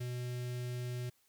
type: tone with notch filter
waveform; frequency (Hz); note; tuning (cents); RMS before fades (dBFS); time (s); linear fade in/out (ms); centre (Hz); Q
square; 123.47; B2; 0; -39; 0-1.1; 10; 1000; 0.88
effects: white hiss -72 dBFS RMS until 1.28 s